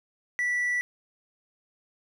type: tone with hard clipping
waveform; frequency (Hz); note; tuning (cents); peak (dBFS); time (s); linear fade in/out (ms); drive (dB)
sine; 1960; B6; -14; -25; 0.39-0.81; 0; 2
effects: none